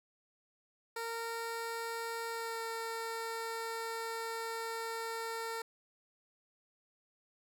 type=tone with pitch glide; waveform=15% pulse; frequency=460 to 455 Hz; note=A#4 to A#4; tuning=-23 to -42 cents; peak=-31 dBFS; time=0.96-5.62 s; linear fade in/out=5 ms; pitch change=-19 cents; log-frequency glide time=2.29-2.62 s; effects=none